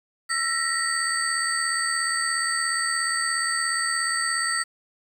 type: tone cluster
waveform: sine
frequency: 1343 / 1862 / 1939 / 4581 / 8210 Hz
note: E6 / A#6 / B6 / D8 / C9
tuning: +32 / -2 / -32 / -44 / -34 cents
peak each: -29 dBFS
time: 0.29-4.64 s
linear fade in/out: 20 ms
effects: 8-bit